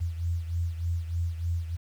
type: beating tone pair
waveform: sine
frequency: 84.2 / 87.5 Hz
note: E2 / F2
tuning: +37 / +4 cents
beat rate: 3.3 Hz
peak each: -28 / -34 dBFS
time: 0-1.77 s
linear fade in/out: 20 ms
effects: 9-bit